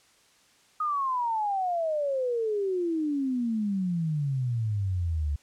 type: exponential sweep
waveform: sine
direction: down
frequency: 1258 to 70.6 Hz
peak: -25 dBFS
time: 0.8-5.36 s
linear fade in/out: 5 ms
effects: white hiss -61 dBFS RMS until 5.42 s + low-pass 8000 Hz 12 dB/octave